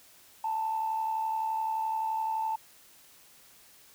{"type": "tone with amplitude modulation", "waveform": "sine", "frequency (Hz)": 884, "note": "A5", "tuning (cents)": 8, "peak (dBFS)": -25, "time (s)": [0.44, 2.56], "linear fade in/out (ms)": 5, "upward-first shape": "sine", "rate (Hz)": 71.7, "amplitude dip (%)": 50, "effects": ["tanh soft clip ceiling -22 dBFS", "white hiss -57 dBFS RMS until 3.94 s"]}